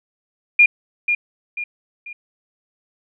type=tone with echo; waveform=sine; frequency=2417 Hz; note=D7; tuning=49 cents sharp; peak=-7 dBFS; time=0.59-0.66 s; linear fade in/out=5 ms; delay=490 ms; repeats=3; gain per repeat=-8 dB; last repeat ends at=2.13 s; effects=none